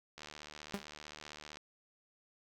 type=click train; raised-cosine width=0.2 ms; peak=-30 dBFS; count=106; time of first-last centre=0.18-1.571 s; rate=75.5 Hz
type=tone with exponential decay; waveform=sawtooth; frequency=200.4 Hz; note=G3; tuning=38 cents sharp; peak=-28 dBFS; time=0.74-0.84 s; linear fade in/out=0 ms; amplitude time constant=21 ms
effects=none